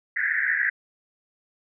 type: band-pass noise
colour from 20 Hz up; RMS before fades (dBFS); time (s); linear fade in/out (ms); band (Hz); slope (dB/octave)
pink; -24; 0.16-0.7; 10; 1600 to 2000; 96
effects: none